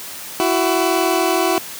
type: tone pair together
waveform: 20% pulse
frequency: 333.2 / 374 Hz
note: E4 / F#4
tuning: +19 / +19 cents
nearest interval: major second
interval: 200 cents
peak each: -13 dBFS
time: 0.4-1.58 s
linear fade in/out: 0 ms
effects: white hiss -32 dBFS RMS until 1.79 s + high-pass 100 Hz 12 dB/octave